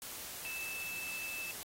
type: tone in noise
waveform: sine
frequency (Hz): 2631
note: E7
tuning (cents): -4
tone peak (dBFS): -40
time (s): 0.45-1.51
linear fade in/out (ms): 0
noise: white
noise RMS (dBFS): -45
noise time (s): 0.02-1.63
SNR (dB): +2
effects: AAC 48 kbps